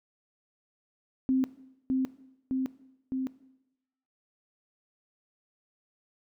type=tone with echo; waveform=sine; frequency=261.6 Hz; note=C4; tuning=in tune; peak=-22 dBFS; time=1.29-1.44 s; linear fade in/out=0 ms; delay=610 ms; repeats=3; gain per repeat=-2 dB; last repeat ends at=3.27 s; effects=noise-tail reverb RT60 0.9 s tail -18 dB re dry